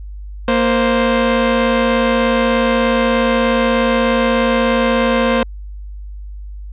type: tone pair together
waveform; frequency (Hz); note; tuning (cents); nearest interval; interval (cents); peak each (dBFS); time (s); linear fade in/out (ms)
sawtooth; 233.3 / 523.3; A#3 / C5; +2 / 0; octave + major second; 1398; -11; 0.48-5.43; 2
effects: added 50 Hz sine -27 dBFS peak until 6.72 s + resampled to 8000 Hz